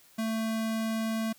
square tone, 222.6 Hz, A3, 20 cents sharp, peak -29 dBFS, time 0.18-1.33 s, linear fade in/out 10 ms, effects white hiss -59 dBFS RMS until 1.38 s

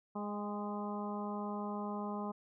harmonic tone with a mistuned harmonic, 206.9 Hz, G#3, 6 cents flat, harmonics 1 / 2 / 3 / 4 / 5 / 6, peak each -39 / -45 / -47 / -45 / -45 / -50 dBFS, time 0.15-2.32 s, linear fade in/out 10 ms, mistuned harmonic 4, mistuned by -17 cents, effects none

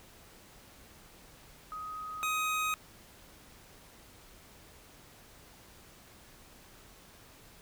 sine / 25% pulse tone pair in turn, 1256 / 1256 Hz, D#6 / D#6, +16 / +16 cents, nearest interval unison, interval 0 cents, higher neither, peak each -38 / -26 dBFS, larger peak second, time 1.72-2.23 / 2.23-2.74 s, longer neither, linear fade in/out 0 ms, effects pink hiss -56 dBFS RMS until 7.61 s

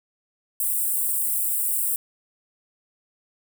white high-pass noise, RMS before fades -24 dBFS, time 0.6-1.96 s, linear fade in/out 2 ms, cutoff 7900 Hz, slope 96 dB/octave, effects none

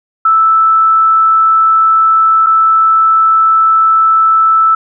sine tone with dropouts, 1317 Hz, E6, 2 cents flat, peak -5 dBFS, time 0.25-4.75 s, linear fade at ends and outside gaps 5 ms, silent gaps 2.463-2.467 s, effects none

